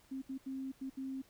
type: tone bursts at uneven times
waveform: sine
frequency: 266.1 Hz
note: C4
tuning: 29 cents sharp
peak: -38 dBFS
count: 5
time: 0.11-0.22 / 0.29-0.38 / 0.46-0.72 / 0.81-0.9 / 0.97-1.22 s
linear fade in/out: 10 ms
effects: pink hiss -66 dBFS RMS until 1.29 s